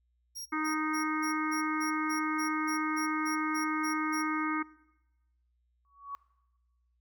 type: tone bursts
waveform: sawtooth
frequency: 5610 Hz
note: F8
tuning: 7 cents sharp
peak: -36 dBFS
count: 14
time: 0.35-4.23 s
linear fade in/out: 20 ms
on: 110 ms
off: 180 ms
type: harmonic tone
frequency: 310 Hz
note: D#4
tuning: 6 cents flat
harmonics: 1 / 3 / 4 / 5 / 6 / 7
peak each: -33 / -40 / -34 / -40 / -45 / -38 dBFS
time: 0.52-4.63 s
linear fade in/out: 10 ms
type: tone with exponential growth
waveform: sine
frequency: 1124 Hz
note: C#6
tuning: 24 cents sharp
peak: -33 dBFS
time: 5.85-6.15 s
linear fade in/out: 0 ms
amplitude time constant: 65 ms
effects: noise-tail reverb RT60 1.0 s tail -20 dB re dry + added 60 Hz sine -70 dBFS peak until 7 s